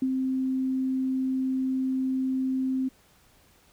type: tone with ADSR envelope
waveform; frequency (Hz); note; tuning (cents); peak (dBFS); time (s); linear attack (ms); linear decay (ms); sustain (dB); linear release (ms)
sine; 261.6; C4; 0; -21; 0.02-2.89; 4; 53; -3; 14
effects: pink hiss -60 dBFS RMS until 3.72 s